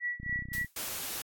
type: tone with tremolo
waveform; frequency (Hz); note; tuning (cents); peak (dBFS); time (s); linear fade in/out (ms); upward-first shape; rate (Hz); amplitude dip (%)
sine; 1942; B6; -30; -29; 0-0.67; 50; sine; 3.7; 95
type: click train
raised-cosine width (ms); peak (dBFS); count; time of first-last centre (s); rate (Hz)
5; -30; 15; 0.2-0.646; 31.4
type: noise with exponential decay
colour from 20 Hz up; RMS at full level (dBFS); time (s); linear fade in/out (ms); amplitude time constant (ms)
blue; -35; 0.53-0.78; 5; 54
type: noise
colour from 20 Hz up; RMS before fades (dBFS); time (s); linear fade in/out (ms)
white; -37; 0.76-1.22; 5
effects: AAC 64 kbps